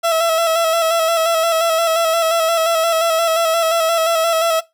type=tone with vibrato; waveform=30% pulse; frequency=659 Hz; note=E5; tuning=1 cent flat; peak=-11 dBFS; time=0.03-4.61 s; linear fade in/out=20 ms; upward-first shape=square; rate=5.7 Hz; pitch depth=33 cents each way; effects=noise-tail reverb RT60 0.2 s tail -20 dB re dry